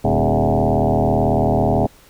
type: tone with frequency modulation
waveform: sine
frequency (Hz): 256.7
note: C4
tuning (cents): -33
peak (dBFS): -13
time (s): 0.04-1.87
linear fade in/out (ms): 10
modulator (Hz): 78.2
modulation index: 6.7
effects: pink hiss -49 dBFS RMS until 2.09 s